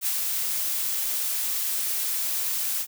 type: noise with ADSR envelope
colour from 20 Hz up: blue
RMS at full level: -24 dBFS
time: 0.01-2.87 s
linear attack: 56 ms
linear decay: 45 ms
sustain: -3 dB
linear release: 64 ms
effects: none